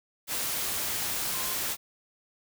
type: tone in noise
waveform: sine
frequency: 1046.5 Hz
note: C6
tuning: in tune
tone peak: -41 dBFS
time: 1.3-1.57 s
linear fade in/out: 50 ms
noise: white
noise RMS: -31 dBFS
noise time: 0.27-1.77 s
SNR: -13 dB
effects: none